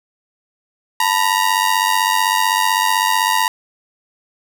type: ring-modulated tone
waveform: sawtooth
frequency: 943 Hz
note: A#5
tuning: 20 cents sharp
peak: -7 dBFS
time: 1-3.48 s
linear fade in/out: 2 ms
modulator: 47.9 Hz
effects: none